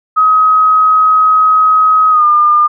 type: tone with pitch glide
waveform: sine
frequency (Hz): 1267 to 1205.6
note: D#6 to D6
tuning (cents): +31 to +45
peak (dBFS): -5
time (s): 0.16-2.68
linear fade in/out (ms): 20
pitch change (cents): -86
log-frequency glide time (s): 2.1-2.25
effects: none